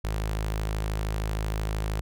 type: tone with notch filter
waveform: sawtooth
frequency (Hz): 53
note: G#1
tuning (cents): +36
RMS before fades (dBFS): -29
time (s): 0.04-2.01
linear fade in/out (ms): 5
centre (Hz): 250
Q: 1.8
effects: none